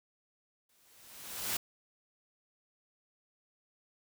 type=noise with exponential growth; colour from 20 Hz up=white; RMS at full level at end=-32 dBFS; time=0.69-1.57 s; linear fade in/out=5 ms; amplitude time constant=190 ms; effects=none